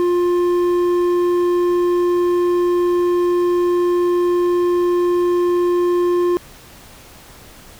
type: tone with hard clipping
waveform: sine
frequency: 352.3 Hz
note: F4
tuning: 15 cents sharp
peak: -15 dBFS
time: 0-6.37 s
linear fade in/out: 0 ms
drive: 6 dB
effects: pink hiss -42 dBFS RMS until 7.79 s